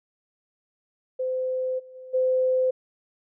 sine tone with level steps, 514 Hz, C5, 31 cents flat, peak -24 / -43 / -39 / -19 dBFS, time 1.19-2.71 s, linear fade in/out 10 ms, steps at 1.78 / 1.94 / 2.13 s, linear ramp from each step 20 ms, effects none

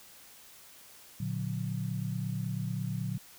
sine chord, Bb augmented, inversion none, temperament just, 116.54 / 145.68 / 182.1 Hz, Bb2 / D3 / F#3, 0 / -14 / -27 cents, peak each -35 / -36 / -36 dBFS, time 1.2-3.18 s, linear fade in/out 5 ms, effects white hiss -54 dBFS RMS until 3.38 s

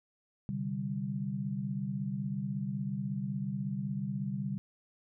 sine chord, C suspended second, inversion none, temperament just, 130.81 / 147.16 / 196.22 Hz, C3 / D3 / G3, 0 / +4 / +2 cents, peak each -38 / -38 / -35 dBFS, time 0.49-4.58 s, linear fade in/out 0 ms, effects none

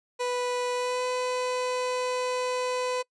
30% pulse tone with pitch glide, 493.9 to 502.2 Hz, B4 to B4, 0 to +29 cents, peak -24 dBFS, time 0.19-3.03 s, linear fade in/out 20 ms, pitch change +29 cents, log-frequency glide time 0.74-1.04 s, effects noise-tail reverb RT60 0.1 s tail -25 dB re dry + resampled to 22050 Hz

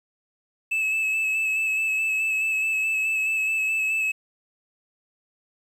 triangle tone with vibrato, 2605 Hz, E7, 21 cents flat, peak -20 dBFS, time 0.71-4.12 s, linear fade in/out 10 ms, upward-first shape square, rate 4.7 Hz, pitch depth 18 cents each way, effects 9-bit

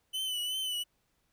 45% pulse tone with vibrato, 3008 Hz, F#7, 28 cents sharp, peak -32 dBFS, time 0.13-0.84 s, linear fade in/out 20 ms, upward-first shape triangle, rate 2.7 Hz, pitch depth 56 cents each way, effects pink hiss -75 dBFS RMS until 1.32 s

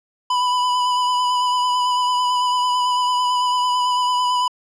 square tone with vibrato, 993 Hz, B5, 9 cents sharp, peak -17 dBFS, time 0.3-4.48 s, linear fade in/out 5 ms, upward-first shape sine, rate 9 Hz, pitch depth 19 cents each way, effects low-pass 6000 Hz 12 dB/octave

